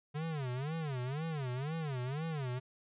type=tone with vibrato; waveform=square; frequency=142.5 Hz; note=C#3; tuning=48 cents sharp; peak=-36 dBFS; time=0.14-2.6 s; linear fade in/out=20 ms; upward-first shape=sine; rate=2 Hz; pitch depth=250 cents each way; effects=resampled to 8000 Hz